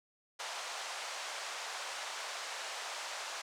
pink band-pass noise, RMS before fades -42 dBFS, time 0.39-3.42 s, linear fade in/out 10 ms, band 640 to 7800 Hz, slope 24 dB/octave, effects none

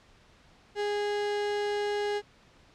35% pulse tone, 412.4 Hz, G#4, 12 cents flat, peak -26 dBFS, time 0.75-2.22 s, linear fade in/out 50 ms, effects pink hiss -59 dBFS RMS until 2.74 s + low-pass 5000 Hz 12 dB/octave

